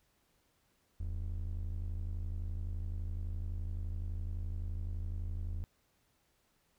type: ring-modulated tone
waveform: triangle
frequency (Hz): 60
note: B1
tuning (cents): -49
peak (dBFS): -30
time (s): 1-5.64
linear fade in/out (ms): 0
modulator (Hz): 25.9
effects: pink hiss -74 dBFS RMS until 6.78 s